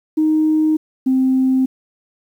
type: tone pair in turn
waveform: sine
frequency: 311.1 / 261.1 Hz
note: D#4 / C4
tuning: 0 / -3 cents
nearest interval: minor third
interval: 303 cents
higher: first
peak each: -11 dBFS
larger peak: neither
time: 0.17-0.77 / 1.06-1.66 s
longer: neither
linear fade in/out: 10 ms
effects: tanh soft clip ceiling -7 dBFS + 8-bit